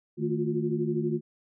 sine tone cluster, 154.7 / 222.5 / 348.9 / 361.2 Hz, D#3 / A3 / F4 / F#4, -10 / +20 / -2 / -42 cents, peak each -31 dBFS, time 0.17-1.21 s, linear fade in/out 50 ms, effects none

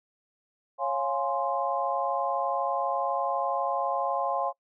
sine chord, Db major seventh, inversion none, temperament equal with one note detuned, 550.5 / 698.5 / 830.6 / 1046.5 Hz, Db5 / F5 / Ab5 / C6, -12 / 0 / 0 / 0 cents, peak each -31 dBFS, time 0.78-4.53 s, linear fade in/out 50 ms, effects noise-tail reverb RT60 0.1 s tail -23 dB re dry

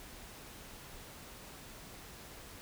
silence, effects pink hiss -51 dBFS RMS until 2.61 s

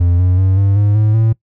triangle tone with pitch steps, 87.31 / 90.97 / 94.77 / 98.74 / 102.87 / 107.18 / 111.67 Hz, F2 / F#2 / F#2 / G2 / G#2 / A2 / A2, 0 / -29 / +42 / +13 / -16 / -45 / +26 cents, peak -7 dBFS, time 0-1.33 s, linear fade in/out 10 ms, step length 190 ms, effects noise-tail reverb RT60 0.1 s tail -21 dB re dry

